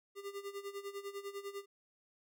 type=tone with tremolo; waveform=square; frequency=400 Hz; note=G4; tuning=35 cents sharp; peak=-40 dBFS; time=0.15-1.66 s; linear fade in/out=50 ms; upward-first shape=sine; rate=10 Hz; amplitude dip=80%; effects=none